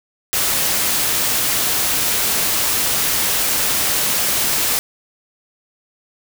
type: noise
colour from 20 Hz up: white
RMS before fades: -18 dBFS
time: 0.33-4.79 s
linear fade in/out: 0 ms
effects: none